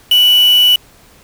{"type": "tone with quantisation", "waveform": "sine", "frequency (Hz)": 2960, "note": "F#7", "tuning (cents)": 0, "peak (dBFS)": -6, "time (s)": [0.11, 0.76], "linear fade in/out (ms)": 5, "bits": 3, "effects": ["pink hiss -45 dBFS RMS until 1.23 s"]}